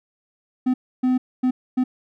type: tone bursts at uneven times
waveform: triangle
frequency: 254.5 Hz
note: C4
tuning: 48 cents flat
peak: -14 dBFS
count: 4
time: 0.66-0.74 / 1.03-1.18 / 1.43-1.51 / 1.77-1.84 s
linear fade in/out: 10 ms
effects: none